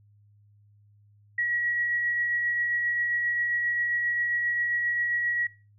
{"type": "tone with tremolo", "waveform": "sine", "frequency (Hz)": 1916, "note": "A#6", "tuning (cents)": 47, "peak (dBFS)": -23, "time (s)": [1.38, 5.47], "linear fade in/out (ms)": 5, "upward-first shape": "triangle", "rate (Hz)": 7.5, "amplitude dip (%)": 30, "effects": ["noise-tail reverb RT60 0.3 s tail -20 dB re dry", "added 103 Hz sine -56 dBFS peak until 5.78 s"]}